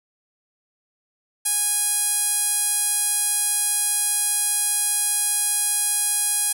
sawtooth tone with band-pass filter, 825 Hz, G#5, 12 cents flat, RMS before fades -22 dBFS, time 1.45-6.53 s, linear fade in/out 10 ms, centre 10000 Hz, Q 4.3, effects none

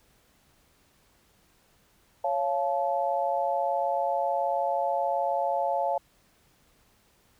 sine chord, Db augmented, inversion none, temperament just, 554.4 / 693 / 866.2 Hz, Db5 / F5 / A5, 0 / -14 / -27 cents, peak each -29 / -28 / -29 dBFS, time 2.24-5.98 s, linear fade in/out 5 ms, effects pink hiss -64 dBFS RMS until 7.39 s

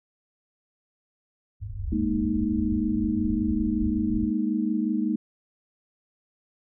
white low-pass noise, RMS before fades -33 dBFS, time 1.6-4.32 s, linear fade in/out 50 ms, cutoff 110 Hz, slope 96 dB/octave
sine chord, Ab suspended second, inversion none, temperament equal, 207.7 / 233.1 / 311.1 Hz, Ab3 / Bb3 / Eb4, 0 / 0 / 0 cents, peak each -27 dBFS, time 1.92-5.16 s, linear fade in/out 5 ms
effects none

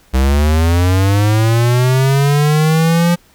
square linear sweep, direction up, 63.5 to 174.61 Hz, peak -10 dBFS, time 0.13-3.16 s, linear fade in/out 20 ms, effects pink hiss -50 dBFS RMS until 3.34 s

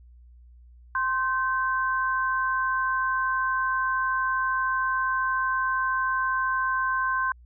sine tone pair together, 1048.8 / 1543 Hz, C6 / G6, +4 / -28 cents, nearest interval perfect fifth, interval 668 cents, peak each -25 / -26 dBFS, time 0.95-7.32 s, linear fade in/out 2 ms, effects added 60 Hz sine -48 dBFS peak until 7.45 s

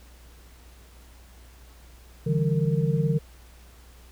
sine tone cluster, 144.5 / 163.4 / 194.3 / 459 Hz, D3 / E3 / G3 / A#4, -28 / -15 / -15 / -27 cents, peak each -24 / -24 / -33 / -30 dBFS, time 2.26-3.19 s, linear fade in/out 10 ms, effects added 60 Hz sine -48 dBFS peak until 4.11 s + pink hiss -55 dBFS RMS until 4.11 s

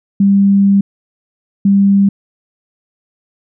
sine tone pair in turn, 198.2 / 198.2 Hz, G3 / G3, +19 / +19 cents, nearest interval unison, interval 0 cents, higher neither, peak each -6 dBFS, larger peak neither, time 0.2-0.81 / 1.65-2.09 s, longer first, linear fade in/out 5 ms, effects none

